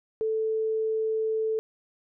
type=tone; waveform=sine; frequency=440 Hz; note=A4; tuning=in tune; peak=-24 dBFS; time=0.21-1.59 s; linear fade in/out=0 ms; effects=none